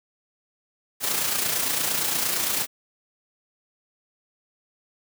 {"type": "noise with amplitude modulation", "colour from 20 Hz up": "white", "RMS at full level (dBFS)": -23, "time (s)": [1, 2.67], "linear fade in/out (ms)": 50, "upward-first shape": "sine", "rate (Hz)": 28.7, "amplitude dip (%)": 45, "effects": ["high-pass 100 Hz 12 dB/octave"]}